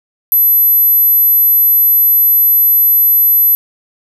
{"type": "tone", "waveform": "sine", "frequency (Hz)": 12000, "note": "F#9", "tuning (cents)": 23, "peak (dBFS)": -6, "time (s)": [0.32, 3.55], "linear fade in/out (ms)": 0, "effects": []}